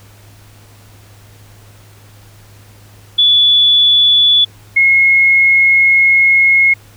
sine tone pair in turn, 3442 / 2164 Hz, A7 / C#7, -39 / -42 cents, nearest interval minor sixth, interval 803 cents, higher first, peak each -6 dBFS, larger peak neither, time 3.18-4.45 / 4.76-6.74 s, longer second, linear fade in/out 10 ms, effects added 103 Hz sine -40 dBFS peak until 6.96 s + pink hiss -45 dBFS RMS until 6.96 s

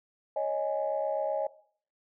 sine chord, C# suspended second, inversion none, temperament equal, 554.4 / 622.3 / 830.6 Hz, C#5 / D#5 / G#5, 0 / 0 / 0 cents, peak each -31 / -30 / -34 dBFS, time 0.36-1.47 s, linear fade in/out 5 ms, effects noise-tail reverb RT60 0.5 s tail -17 dB re dry + tanh soft clip ceiling -18 dBFS

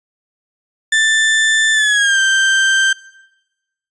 35% pulse tone with pitch glide, 1770 to 1567.8 Hz, A6 to G6, +10 to 0 cents, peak -9 dBFS, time 0.92-2.93 s, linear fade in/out 5 ms, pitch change -210 cents, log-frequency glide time 1.73-2.19 s, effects noise-tail reverb RT60 1.0 s tail -20 dB re dry + resampled to 22050 Hz

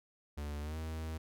45% pulse tone with pitch glide, 73.42 to 79.6 Hz, D2 to D#2, 0 to +40 cents, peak -38 dBFS, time 0.37-1.18 s, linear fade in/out 10 ms, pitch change +140 cents, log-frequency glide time 0.61-0.77 s, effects none

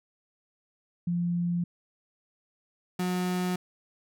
sine / 35% pulse tone pair in turn, 173.6 / 181.13 Hz, F3 / F#3, -10 / -37 cents, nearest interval minor second, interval 73 cents, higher second, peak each -25 dBFS, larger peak neither, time 1.07-1.64 / 2.99-3.56 s, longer neither, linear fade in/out 5 ms, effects none

